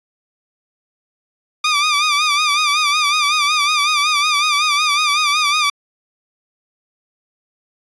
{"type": "tone with vibrato", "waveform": "15% pulse", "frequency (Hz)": 1196, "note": "D6", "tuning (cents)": 31, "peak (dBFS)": -7, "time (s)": [1.64, 5.7], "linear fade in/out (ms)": 5, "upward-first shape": "sine", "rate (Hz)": 5.4, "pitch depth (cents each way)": 74, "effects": ["resampled to 22050 Hz"]}